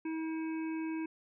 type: harmonic tone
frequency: 320.6 Hz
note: E4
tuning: 48 cents flat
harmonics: 1 / 3 / 5 / 7 / 8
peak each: -34 / -48 / -52 / -52 / -52 dBFS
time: 0.05-1.06 s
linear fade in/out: 5 ms
effects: none